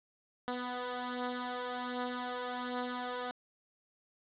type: beating tone pair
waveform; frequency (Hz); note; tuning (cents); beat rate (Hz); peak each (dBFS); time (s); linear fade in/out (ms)
10% pulse; 246.9 / 248.2; B3 / B3; 0 / +9; 1.3; -33 / -29; 0.48-3.31; 0
effects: resampled to 8000 Hz + 9-bit